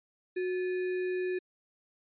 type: tone with sample-and-hold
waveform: sine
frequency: 365.7 Hz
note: F#4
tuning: 20 cents flat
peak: -29 dBFS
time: 0.36-1.39 s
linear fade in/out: 10 ms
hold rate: 2100 Hz
effects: resampled to 8000 Hz